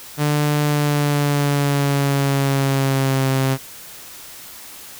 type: tone with pitch glide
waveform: sawtooth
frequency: 148.1 to 133.48 Hz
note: D3 to C3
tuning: +15 to +35 cents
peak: -12 dBFS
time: 0.17-3.58 s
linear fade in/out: 50 ms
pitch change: -180 cents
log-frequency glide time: 0.62-3.29 s
effects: white hiss -38 dBFS RMS until 4.99 s